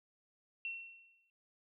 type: tone with exponential decay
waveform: sine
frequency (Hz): 2716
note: F7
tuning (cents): -49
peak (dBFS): -36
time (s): 0.65-1.3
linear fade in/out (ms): 1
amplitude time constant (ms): 140
effects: none